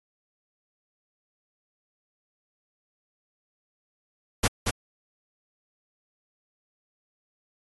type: noise with echo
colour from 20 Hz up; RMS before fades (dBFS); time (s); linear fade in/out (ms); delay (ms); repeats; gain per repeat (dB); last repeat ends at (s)
pink; -21; 4.43-4.48; 10; 230; 1; -4; 4.71
effects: AAC 32 kbps